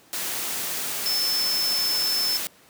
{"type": "tone in noise", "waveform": "sine", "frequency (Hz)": 5274, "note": "E8", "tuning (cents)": 0, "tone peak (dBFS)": -22, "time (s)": [1.06, 2.37], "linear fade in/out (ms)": 0, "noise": "white", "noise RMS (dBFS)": -29, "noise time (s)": [0.13, 2.47], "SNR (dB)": 4, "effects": ["pink hiss -54 dBFS RMS until 2.69 s", "high-pass 150 Hz 12 dB/octave"]}